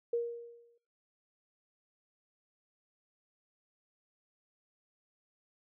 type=tone with exponential decay; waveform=sine; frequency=470.8 Hz; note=A#4; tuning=17 cents sharp; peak=-27 dBFS; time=0.13-0.78 s; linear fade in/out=5 ms; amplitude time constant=140 ms; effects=noise-tail reverb RT60 1.0 s tail -26 dB re dry